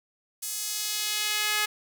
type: tone with high-pass filter sweep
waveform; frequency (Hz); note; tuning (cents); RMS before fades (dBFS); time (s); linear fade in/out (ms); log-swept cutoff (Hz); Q
sawtooth; 421.9; G#4; +27; -29; 0.42-1.66; 10; 7900 to 1700; 0.96
effects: none